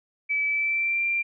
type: tone with pitch glide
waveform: sine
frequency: 2300 to 2372 Hz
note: D7 to D7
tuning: -37 to +17 cents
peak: -22 dBFS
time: 0.29-1.23 s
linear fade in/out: 20 ms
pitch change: +54 cents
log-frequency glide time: 0.46-1.05 s
effects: none